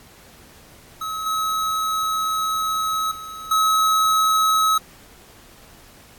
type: tone with level steps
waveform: square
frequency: 1284 Hz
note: E6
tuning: 46 cents flat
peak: -26 / -21 / -33 / -16 dBFS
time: 1.01-4.78 s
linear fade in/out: 5 ms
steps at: 1.26 / 3.11 / 3.51 s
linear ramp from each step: 5 ms
effects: pink hiss -48 dBFS RMS until 6.18 s + AAC 64 kbps